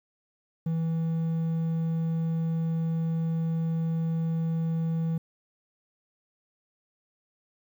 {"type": "tone", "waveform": "triangle", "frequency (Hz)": 163.5, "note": "E3", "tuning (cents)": -14, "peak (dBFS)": -23, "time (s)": [0.66, 5.18], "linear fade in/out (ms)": 5, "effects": ["10-bit"]}